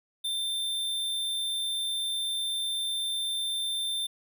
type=tone; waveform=square; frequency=3576 Hz; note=A7; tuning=27 cents sharp; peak=-29 dBFS; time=0.24-4.07 s; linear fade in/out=10 ms; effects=none